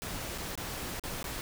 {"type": "noise with dropouts", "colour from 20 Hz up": "pink", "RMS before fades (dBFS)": -38, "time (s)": [0.02, 1.41], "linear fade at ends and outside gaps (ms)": 0, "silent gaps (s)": [[0.378, 0.383], [0.554, 0.576], [0.996, 1.037], [1.228, 1.242]], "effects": []}